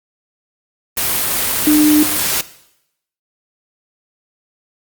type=tone in noise; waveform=sine; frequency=301.4 Hz; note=D4; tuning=45 cents sharp; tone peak=-8 dBFS; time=1.67-2.03 s; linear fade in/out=2 ms; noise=white; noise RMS=-17 dBFS; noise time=0.97-2.41 s; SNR=+6 dB; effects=noise-tail reverb RT60 0.8 s tail -17 dB re dry + Opus 32 kbps